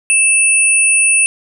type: tone pair together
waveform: sine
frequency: 2637 / 9397 Hz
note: E7 / D9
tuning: 0 / 0 cents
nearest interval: octave + minor seventh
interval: 2200 cents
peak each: -11 dBFS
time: 0.1-1.26 s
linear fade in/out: 0 ms
effects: none